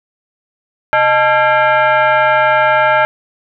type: tone with frequency modulation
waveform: sine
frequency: 130 Hz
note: C3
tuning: 11 cents flat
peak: -8 dBFS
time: 0.93-3.05 s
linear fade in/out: 0 ms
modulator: 747 Hz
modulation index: 2.3
effects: none